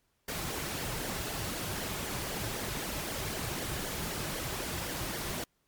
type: noise with flanger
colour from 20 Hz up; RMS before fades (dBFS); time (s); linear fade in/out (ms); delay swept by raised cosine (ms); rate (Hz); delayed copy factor
pink; -36; 0.28-5.44; 5; 0.77 to 4.37; 3.9; -0.55
effects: pink hiss -75 dBFS RMS until 5.67 s + MP3 96 kbps